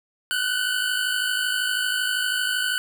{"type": "tone pair together", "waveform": "25% pulse", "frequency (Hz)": [1467, 1519.7], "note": ["F#6", "F#6"], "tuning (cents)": [-15, 46], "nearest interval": "minor second", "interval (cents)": 61, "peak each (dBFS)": [-22, -21], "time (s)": [0.31, 2.78], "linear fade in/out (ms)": 0, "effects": []}